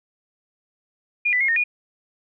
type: tone with pitch steps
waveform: sine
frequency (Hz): 2427 / 1989 / 2148 / 1840 / 2443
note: D#7 / B6 / C7 / A#6 / D#7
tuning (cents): -44 / +12 / +45 / -23 / -32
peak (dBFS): -17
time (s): 1.25-1.64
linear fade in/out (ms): 10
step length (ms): 78
effects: none